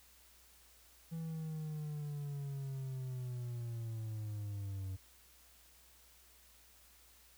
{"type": "linear sweep", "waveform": "triangle", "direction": "down", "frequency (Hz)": [164.81, 93.6], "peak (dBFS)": -37, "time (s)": [1.11, 4.97], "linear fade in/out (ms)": 20, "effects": ["added 60 Hz sine -68 dBFS peak until 7.37 s", "white hiss -64 dBFS RMS until 7.37 s"]}